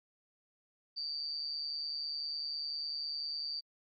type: tone with amplitude modulation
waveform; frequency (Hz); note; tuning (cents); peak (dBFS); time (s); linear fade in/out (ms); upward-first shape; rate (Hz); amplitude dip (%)
sine; 4632; D8; -25; -33; 0.96-3.61; 20; sine; 150; 65
effects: AAC 48 kbps